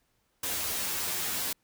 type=noise with comb filter; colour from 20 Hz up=white; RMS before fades=-32 dBFS; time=0.43-1.53 s; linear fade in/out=5 ms; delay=11 ms; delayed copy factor=+0.8; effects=pink hiss -73 dBFS RMS until 1.63 s